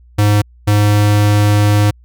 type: tone pair in turn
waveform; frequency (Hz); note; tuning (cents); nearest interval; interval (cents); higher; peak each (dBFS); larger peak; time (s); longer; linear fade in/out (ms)
square; 103.83 / 103.83; G#2 / G#2; 0 / 0; unison; 0; neither; -9; neither; 0.18-0.42 / 0.67-1.91; second; 10
effects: added 60 Hz sine -41 dBFS peak until 2.04 s